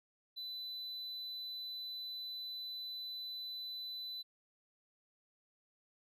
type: tone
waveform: triangle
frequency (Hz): 4000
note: B7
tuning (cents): +21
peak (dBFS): -40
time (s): 0.36-4.23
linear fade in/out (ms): 20
effects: resampled to 32000 Hz